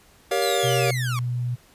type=chord; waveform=square; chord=G half-diminished seventh; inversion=none; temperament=just; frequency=392 / 470.4 / 564.5 / 705.6 Hz; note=G4 / Bb4 / Db5 / F5; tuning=0 / +16 / +31 / +18 cents; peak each=-27 dBFS; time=0.31-0.91 s; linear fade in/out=5 ms
type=linear sweep; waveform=sawtooth; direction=down; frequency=4200 to 1076 Hz; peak=-25 dBFS; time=0.42-1.19 s; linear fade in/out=0 ms
type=tone with pitch glide; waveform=sine; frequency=126.7 to 122.38 Hz; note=B2 to B2; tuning=+45 to -15 cents; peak=-23 dBFS; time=0.63-1.56 s; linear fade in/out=20 ms; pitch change=-60 cents; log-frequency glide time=0.95-1.14 s
effects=pink hiss -55 dBFS RMS until 1.74 s + resampled to 32000 Hz